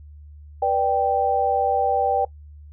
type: chord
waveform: sine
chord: G major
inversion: first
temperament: just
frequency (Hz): 490 / 588 / 784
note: B4 / D5 / G5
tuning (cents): -14 / +2 / 0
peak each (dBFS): -24 / -25 / -19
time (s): 0.62-2.25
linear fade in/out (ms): 5
effects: noise-tail reverb RT60 0.1 s tail -20 dB re dry + added 74 Hz sine -40 dBFS peak until 2.72 s